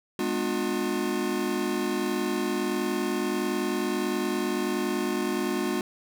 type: chord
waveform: square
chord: G# diminished seventh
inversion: none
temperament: just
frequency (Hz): 207.7 / 249.2 / 299 / 358.8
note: G#3 / B3 / D4 / F4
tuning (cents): 0 / +16 / +31 / +47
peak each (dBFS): -33 / -33 / -33 / -30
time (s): 0.19-5.81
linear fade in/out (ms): 2
effects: none